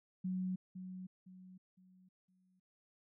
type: tone with echo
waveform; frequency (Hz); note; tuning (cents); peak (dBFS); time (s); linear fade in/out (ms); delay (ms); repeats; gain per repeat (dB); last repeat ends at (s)
sine; 185; F#3; 0; -35; 0.24-0.56; 10; 510; 4; -9; 2.6
effects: none